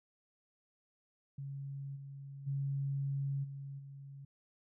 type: tone with level steps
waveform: sine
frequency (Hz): 138.59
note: C#3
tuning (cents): 0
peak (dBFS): -40 / -45 / -33 / -42 / -47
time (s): 1.38-4.25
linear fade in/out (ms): 5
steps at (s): 1.95 / 2.46 / 3.43 / 3.78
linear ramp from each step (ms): 20
effects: none